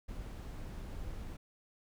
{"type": "noise", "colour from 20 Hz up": "brown", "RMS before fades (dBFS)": -43, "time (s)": [0.08, 1.37], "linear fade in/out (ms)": 10, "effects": []}